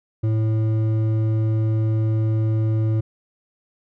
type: tone with hard clipping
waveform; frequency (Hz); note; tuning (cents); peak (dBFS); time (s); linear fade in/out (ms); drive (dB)
sine; 110; A2; 0; -19; 0.23-3.01; 10; 8
effects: none